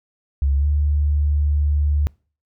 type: tone with pitch glide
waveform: sine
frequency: 69.3 to 73.38 Hz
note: C#2 to D2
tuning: 0 to -1 cents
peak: -15 dBFS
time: 0.42-2.07 s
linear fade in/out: 0 ms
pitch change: +99 cents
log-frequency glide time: 0.57-0.66 s
effects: noise-tail reverb RT60 0.4 s tail -26 dB re dry